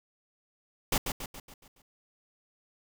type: noise with echo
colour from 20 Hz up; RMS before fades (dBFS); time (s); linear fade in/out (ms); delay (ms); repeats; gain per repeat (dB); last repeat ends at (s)
pink; -26; 0.92-0.98; 5; 140; 6; -6; 1.82
effects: none